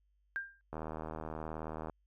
sine tone with exponential decay, 1594 Hz, G6, 28 cents sharp, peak -31 dBFS, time 0.36-0.61 s, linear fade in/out 0 ms, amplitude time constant 53 ms
click train, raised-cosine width 1 ms, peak -27 dBFS, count 93, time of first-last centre 0.73-1.898 s, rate 78.8 Hz
effects added 50 Hz sine -70 dBFS peak until 2.06 s

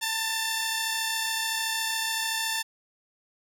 10% pulse tone pair together, 896.9 / 1760 Hz, A5 / A6, +33 / 0 cents, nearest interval octave, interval 1167 cents, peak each -21 dBFS, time 0.01-2.63 s, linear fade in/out 20 ms, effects none

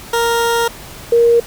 20% pulse / sine tone pair in turn, 466.2 / 469.2 Hz, A#4 / A#4, 0 / +11 cents, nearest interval unison, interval 11 cents, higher second, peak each -8 / -7 dBFS, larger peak second, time 0.13-0.68 / 1.12-1.4 s, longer first, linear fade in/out 5 ms, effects pink hiss -34 dBFS RMS until 1.46 s

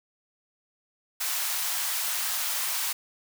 white high-pass noise, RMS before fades -29 dBFS, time 1.2-2.93 s, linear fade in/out 10 ms, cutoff 730 Hz, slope 24 dB/octave, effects none

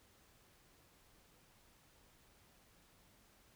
silence, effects pink hiss -68 dBFS RMS until 3.55 s

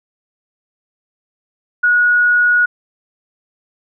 sine tone, 1455 Hz, F#6, 29 cents flat, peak -9 dBFS, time 1.83-2.66 s, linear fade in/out 10 ms, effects none

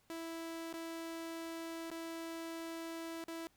sawtooth tone with dropouts, 329.6 Hz, E4, in tune, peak -38 dBFS, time 0.1-3.47 s, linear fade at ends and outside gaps 0 ms, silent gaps 0.727-0.739 / 1.901-1.915 / 3.239-3.282 s, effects pink hiss -72 dBFS RMS until 3.56 s

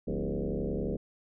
sine tone with frequency modulation, 120.7 Hz, B2, 39 cents flat, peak -29 dBFS, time 0.07-0.97 s, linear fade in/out 10 ms, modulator 71.2 Hz, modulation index 5.7, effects none

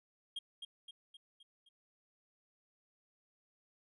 triangle tone with echo, 3235 Hz, G#7, 46 cents flat, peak -37 dBFS, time 0.36-0.39 s, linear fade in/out 5 ms, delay 260 ms, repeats 5, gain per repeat -5 dB, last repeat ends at 1.69 s, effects resampled to 32000 Hz

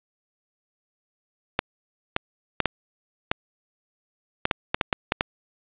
clicks, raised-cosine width 0.3 ms, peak -4 dBFS, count 12, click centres 1.591 / 2.164 / 2.603 / 2.657 / 3.315 / 4.454 / 4.512 / 4.745 / 4.812 / 4.928 / 5.121 / 5.209 s, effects resampled to 8000 Hz + 7-bit

